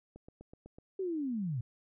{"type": "click train", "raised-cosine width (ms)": 2, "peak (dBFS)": -37, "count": 6, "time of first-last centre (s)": [0.16, 0.785], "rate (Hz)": 8}
{"type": "linear sweep", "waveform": "sine", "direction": "down", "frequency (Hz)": [392.3, 110], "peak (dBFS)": -32, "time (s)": [0.99, 1.61], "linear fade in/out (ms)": 5}
{"effects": []}